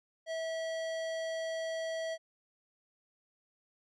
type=tone; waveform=square; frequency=650 Hz; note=E5; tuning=24 cents flat; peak=-35 dBFS; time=0.26-2.18 s; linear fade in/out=50 ms; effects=low-pass 6000 Hz 12 dB/octave